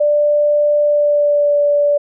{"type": "tone with pitch glide", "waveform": "sine", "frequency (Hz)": [590, 580.9], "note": ["D5", "D5"], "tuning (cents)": [8, -19], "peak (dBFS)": -10, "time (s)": [0, 1.98], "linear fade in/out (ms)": 10, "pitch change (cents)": -27, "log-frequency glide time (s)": [0.8, 1.58], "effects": []}